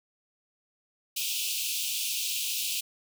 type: high-pass noise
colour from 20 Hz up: pink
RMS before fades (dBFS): -31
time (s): 1.16-2.81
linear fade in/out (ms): 10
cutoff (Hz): 2500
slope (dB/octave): 96
effects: none